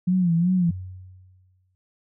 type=tone with vibrato; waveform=sine; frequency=175.6 Hz; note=F3; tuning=10 cents sharp; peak=-17 dBFS; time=0.07-0.71 s; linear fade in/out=10 ms; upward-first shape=sine; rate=2.7 Hz; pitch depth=100 cents each way
type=tone with exponential decay; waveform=sine; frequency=92.5 Hz; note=F#2; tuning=in tune; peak=-27 dBFS; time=0.69-1.75 s; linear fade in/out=0 ms; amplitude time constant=230 ms
effects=none